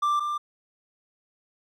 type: tone pair in turn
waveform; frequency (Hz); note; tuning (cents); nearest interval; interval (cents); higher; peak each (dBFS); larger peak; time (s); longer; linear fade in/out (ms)
triangle; 1179 / 1187.2; D6 / D6; +6 / +18; unison; 12; second; -19 / -24; first; 0.02-0.2 / 0.2-0.38; neither; 10
effects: none